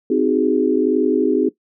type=chord; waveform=sine; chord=Ab dominant seventh; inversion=first; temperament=just; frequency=259.6 / 311.5 / 373.8 / 415.3 Hz; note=C4 / Eb4 / Gb4 / Ab4; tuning=-13 / +2 / +18 / 0 cents; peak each=-19 dBFS; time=0.1-1.49 s; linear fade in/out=5 ms; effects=noise-tail reverb RT60 0.1 s tail -17 dB re dry